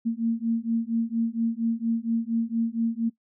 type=beating tone pair; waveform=sine; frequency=227 / 231.3 Hz; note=A#3 / A#3; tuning=-46 / -13 cents; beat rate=4.3 Hz; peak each=-26 dBFS; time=0.05-3.1 s; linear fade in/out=20 ms; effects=noise-tail reverb RT60 0.1 s tail -20 dB re dry